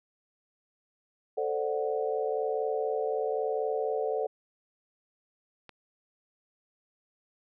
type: chord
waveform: sine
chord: D dominant seventh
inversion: second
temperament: equal with one note detuned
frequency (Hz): 442.3 / 523.3 / 587.3 / 740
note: A4 / C5 / D5 / F#5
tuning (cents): +9 / 0 / 0 / 0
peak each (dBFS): -30 / -34 / -35 / -35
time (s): 1.37-4.27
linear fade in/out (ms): 10
type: click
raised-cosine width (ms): 0.3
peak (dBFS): -30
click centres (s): 5.693
effects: none